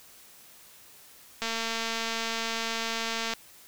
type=click train; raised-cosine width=0.2 ms; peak=-14 dBFS; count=436; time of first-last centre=1.42-3.336 s; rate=227 Hz; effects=white hiss -53 dBFS RMS until 3.67 s